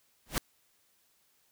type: noise with exponential growth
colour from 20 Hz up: pink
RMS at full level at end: -25 dBFS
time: 0.26-0.38 s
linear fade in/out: 0 ms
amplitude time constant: 24 ms
effects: white hiss -70 dBFS RMS until 1.51 s